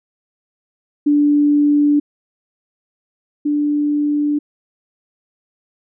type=tone pair in turn; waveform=sine; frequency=292.3 / 294 Hz; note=D4 / D4; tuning=-8 / +2 cents; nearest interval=unison; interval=10 cents; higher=second; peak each=-10 / -14 dBFS; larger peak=first; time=1.06-2 / 3.45-4.39 s; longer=neither; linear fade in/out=10 ms; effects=none